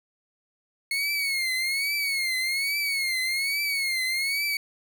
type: tone with vibrato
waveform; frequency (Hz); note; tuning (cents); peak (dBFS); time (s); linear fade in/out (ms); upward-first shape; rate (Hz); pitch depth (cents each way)
30% pulse; 2178; C#7; -31; -22; 0.91-4.57; 2; triangle; 1.2; 120
effects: none